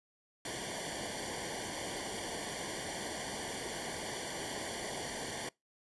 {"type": "noise with comb filter", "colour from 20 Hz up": "pink", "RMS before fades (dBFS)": -40, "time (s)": [0.45, 5.49], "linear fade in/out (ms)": 2, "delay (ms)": 0.77, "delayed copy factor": -1, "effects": ["noise-tail reverb RT60 0.2 s tail -25 dB re dry", "resampled to 24000 Hz"]}